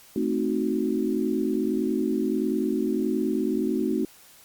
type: chord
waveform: sine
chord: A diminished seventh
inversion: none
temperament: equal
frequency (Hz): 220 / 261.6 / 311.1 / 370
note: A3 / C4 / Eb4 / Gb4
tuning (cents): 0 / 0 / 0 / 0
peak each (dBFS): -28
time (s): 0.16-4.05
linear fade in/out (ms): 2
effects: white hiss -52 dBFS RMS until 4.44 s + Opus 48 kbps